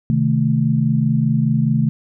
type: chord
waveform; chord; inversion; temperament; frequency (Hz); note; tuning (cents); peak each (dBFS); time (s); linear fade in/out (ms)
sine; A diminished; first; equal; 130.81 / 155.56 / 220; C3 / Eb3 / A3; 0 / 0 / 0; -18; 0.1-1.89; 0
effects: none